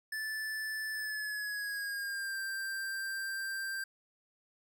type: tone with pitch glide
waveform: square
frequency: 1750 to 1577.2 Hz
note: A6 to G6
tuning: -10 to +10 cents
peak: -36 dBFS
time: 0.12-3.84 s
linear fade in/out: 5 ms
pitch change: -180 cents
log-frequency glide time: 0.93-2.38 s
effects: none